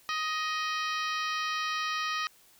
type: harmonic tone with a mistuned harmonic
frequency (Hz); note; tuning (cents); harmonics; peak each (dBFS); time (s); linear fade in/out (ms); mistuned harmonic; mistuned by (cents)
625; D#5; +8; 2 / 3 / 4 / 5 / 6 / 7 / 8 / 9; -32 / -36 / -38 / -40 / -42 / -43 / -44 / -45; 0.09-2.27; 0; 6; +68
effects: white hiss -60 dBFS RMS until 2.59 s